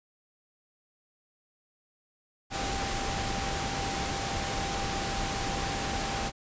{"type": "tone in noise", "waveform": "sine", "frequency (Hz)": 788, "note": "G5", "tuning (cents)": 9, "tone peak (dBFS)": -36, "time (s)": [2.5, 6.32], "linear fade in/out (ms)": 50, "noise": "pink", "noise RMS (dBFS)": -32, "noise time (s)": [2.5, 6.32], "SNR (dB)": -7, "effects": ["resampled to 16000 Hz"]}